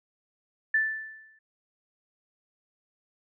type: tone with exponential decay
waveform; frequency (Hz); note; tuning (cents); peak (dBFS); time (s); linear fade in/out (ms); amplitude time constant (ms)
sine; 1760; A6; 0; -19; 0.74-1.39; 5; 140
effects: none